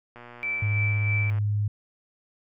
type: click train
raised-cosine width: 0.5 ms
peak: -29 dBFS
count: 148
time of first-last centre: 0.16-1.385 s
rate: 120 Hz
type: tone with tremolo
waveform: sine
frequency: 2325 Hz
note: D7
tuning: 18 cents flat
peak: -25 dBFS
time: 0.43-1.3 s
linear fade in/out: 0 ms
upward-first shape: sine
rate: 3.1 Hz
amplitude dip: 50%
type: tone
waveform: sine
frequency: 103.83 Hz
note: G#2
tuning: in tune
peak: -22 dBFS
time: 0.62-1.68 s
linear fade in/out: 5 ms
effects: none